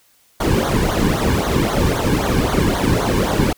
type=noise with flanger; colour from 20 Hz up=brown; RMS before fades=-17 dBFS; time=0.4-3.53 s; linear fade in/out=5 ms; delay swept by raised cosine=0.38 to 1.58 ms; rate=3.8 Hz; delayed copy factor=-0.9; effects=white hiss -56 dBFS RMS until 3.57 s